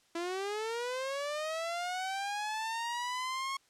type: linear sweep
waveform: sawtooth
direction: up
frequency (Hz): 332.6 to 1095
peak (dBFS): -30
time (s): 0.15-3.57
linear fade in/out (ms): 5
effects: white hiss -68 dBFS RMS until 3.69 s + low-pass 8000 Hz 12 dB/octave